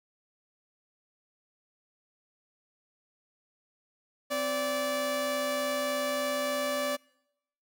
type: tone pair together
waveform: sawtooth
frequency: 258.5 / 580.3 Hz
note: C4 / D5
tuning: -21 / -21 cents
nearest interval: octave + major second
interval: 1400 cents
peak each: -33 / -25 dBFS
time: 4.3-6.97 s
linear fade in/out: 20 ms
effects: noise-tail reverb RT60 0.8 s tail -25 dB re dry